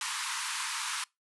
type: band-pass noise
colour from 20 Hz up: pink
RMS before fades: -35 dBFS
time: 0.01-1.04 s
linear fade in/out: 2 ms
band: 900 to 11000 Hz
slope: 96 dB/octave
effects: noise-tail reverb RT60 0.2 s tail -24 dB re dry